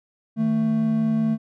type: tone pair together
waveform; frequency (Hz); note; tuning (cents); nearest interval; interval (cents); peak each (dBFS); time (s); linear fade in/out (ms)
triangle; 157.3 / 222.3; D#3 / A3; +19 / +18; tritone; 599; -25 / -17; 0.36-1.38; 50
effects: none